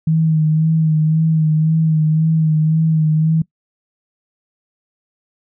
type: tone with vibrato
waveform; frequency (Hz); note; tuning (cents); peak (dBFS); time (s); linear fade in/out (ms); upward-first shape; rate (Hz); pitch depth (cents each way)
sine; 157.9; D#3; +26; -11; 0.07-3.42; 5; sine; 1.9; 33
effects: noise-tail reverb RT60 0.1 s tail -22 dB re dry